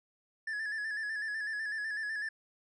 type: tone with vibrato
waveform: triangle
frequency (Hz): 1729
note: A6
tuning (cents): -31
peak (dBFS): -32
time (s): 0.47-2.29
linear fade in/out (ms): 5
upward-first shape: square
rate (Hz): 8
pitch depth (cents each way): 48
effects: resampled to 22050 Hz